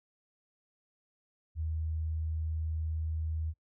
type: tone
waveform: sine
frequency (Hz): 79.4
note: D#2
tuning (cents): +36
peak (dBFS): -31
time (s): 1.55-3.54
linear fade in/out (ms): 50
effects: noise-tail reverb RT60 0.1 s tail -24 dB re dry